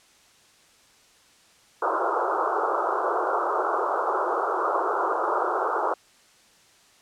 white band-pass noise, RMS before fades -25 dBFS, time 1.82-5.94 s, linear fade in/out 5 ms, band 340 to 1400 Hz, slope 96 dB/octave, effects white hiss -57 dBFS RMS until 7.01 s + low-pass 8000 Hz 12 dB/octave

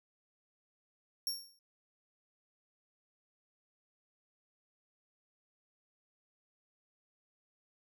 sawtooth tone with exponential decay, 5520 Hz, F8, 21 cents flat, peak -28 dBFS, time 1.27-1.59 s, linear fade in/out 1 ms, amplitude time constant 68 ms, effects none

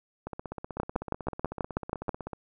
two click trains, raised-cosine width 1 ms, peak -22 / -13 dBFS, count 34 / 9, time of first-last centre 0.27-2.333 / 0.8-2.092 s, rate 16 / 6.19 Hz, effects none

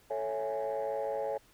sine chord, A major seventh, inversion none, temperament equal, 440 / 554.4 / 659.3 / 830.6 Hz, A4 / C#5 / E5 / G#5, 0 / 0 / 0 / 0 cents, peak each -36 / -33 / -38 / -37 dBFS, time 0.1-1.38 s, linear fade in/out 10 ms, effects tanh soft clip ceiling -26 dBFS + pink hiss -63 dBFS RMS until 1.53 s

